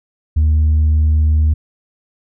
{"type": "tone with tanh clipping", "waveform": "sine", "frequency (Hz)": 77.1, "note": "D#2", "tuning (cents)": -15, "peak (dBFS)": -10, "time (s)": [0.36, 1.54], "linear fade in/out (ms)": 10, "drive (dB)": 1, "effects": []}